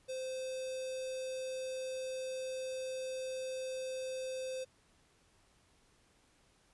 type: tone with notch filter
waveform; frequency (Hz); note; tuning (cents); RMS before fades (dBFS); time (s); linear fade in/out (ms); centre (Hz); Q
square; 519; C5; -14; -40; 0.08-4.65; 20; 1400; 0.79
effects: pink hiss -69 dBFS RMS until 6.73 s + resampled to 24000 Hz

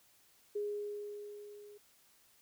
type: tone with level ramp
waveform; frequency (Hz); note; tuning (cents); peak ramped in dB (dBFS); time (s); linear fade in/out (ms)
sine; 413.6; G#4; -7; -33 to -52; 0.55-1.78; 10
effects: white hiss -67 dBFS RMS until 2.41 s

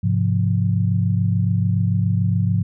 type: chord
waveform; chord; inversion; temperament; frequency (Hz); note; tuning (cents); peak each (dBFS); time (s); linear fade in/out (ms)
sine; F minor; first; equal; 103.83 / 130.81 / 174.61; Ab2 / C3 / F3; 0 / 0 / 0; -18 / -23 / -21; 0.03-2.63; 10
effects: none

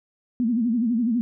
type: tone with vibrato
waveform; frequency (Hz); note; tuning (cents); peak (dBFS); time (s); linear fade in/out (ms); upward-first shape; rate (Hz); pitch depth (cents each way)
sine; 233.8; A#3; +5; -19; 0.4-1.21; 0; sine; 12; 130
effects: none

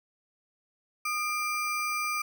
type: ring-modulated tone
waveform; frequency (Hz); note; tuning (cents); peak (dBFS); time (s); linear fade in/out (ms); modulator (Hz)
square; 1796; A6; +35; -26; 1.05-2.22; 5; 567
effects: none

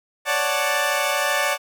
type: chord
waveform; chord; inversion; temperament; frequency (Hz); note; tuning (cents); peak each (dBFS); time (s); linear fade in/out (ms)
15% pulse; D major seventh; third; equal; 554.4 / 587.3 / 740 / 880; C#5 / D5 / F#5 / A5; 0 / 0 / 0 / 0; -20 / -17 / -20 / -20; 0.25-1.58; 50
effects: none

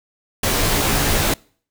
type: noise with comb filter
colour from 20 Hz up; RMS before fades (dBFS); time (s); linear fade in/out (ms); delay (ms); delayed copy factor
pink; -18; 0.43-1.34; 5; 16; -0.85
effects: noise-tail reverb RT60 0.5 s tail -26 dB re dry

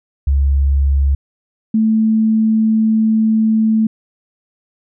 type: tone pair in turn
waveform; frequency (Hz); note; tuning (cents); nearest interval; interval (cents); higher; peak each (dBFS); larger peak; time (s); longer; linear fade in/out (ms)
sine; 69.3 / 220; C#2 / A3; 0 / 0; octave + minor sixth; 2000; second; -10; neither; 0.27-1.15 / 1.74-3.87; second; 5
effects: none

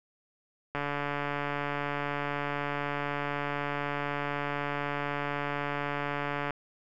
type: click train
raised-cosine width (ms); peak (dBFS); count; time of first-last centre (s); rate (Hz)
0.5; -17; 830; 0.75-6.507; 144
effects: none

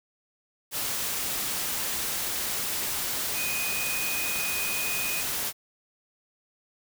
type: tone in noise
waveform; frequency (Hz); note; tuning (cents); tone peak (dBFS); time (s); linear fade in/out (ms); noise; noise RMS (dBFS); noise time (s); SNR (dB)
sine; 2489; D#7; 0; -31; 3.34-5.24; 50; white; -30; 0.71-5.53; -4
effects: none

